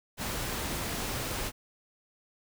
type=noise; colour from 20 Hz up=pink; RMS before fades=-34 dBFS; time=0.17-1.52 s; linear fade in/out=50 ms; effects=none